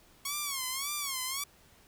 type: tone with vibrato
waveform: 5% pulse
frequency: 1100 Hz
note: C#6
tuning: 14 cents flat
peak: -21 dBFS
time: 0.25-1.44 s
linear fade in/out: 5 ms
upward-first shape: sine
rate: 1.8 Hz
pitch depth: 130 cents each way
effects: pink hiss -61 dBFS RMS until 1.87 s